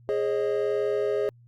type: chord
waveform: triangle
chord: Ab suspended fourth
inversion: none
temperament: equal with one note detuned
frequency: 415.3 / 541.1 / 622.3 Hz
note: Ab4 / Db5 / Eb5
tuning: 0 / -42 / 0 cents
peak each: -23 / -28 / -29 dBFS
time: 0.09-1.29 s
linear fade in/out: 0 ms
effects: added 119 Hz sine -51 dBFS peak until 1.47 s + Opus 48 kbps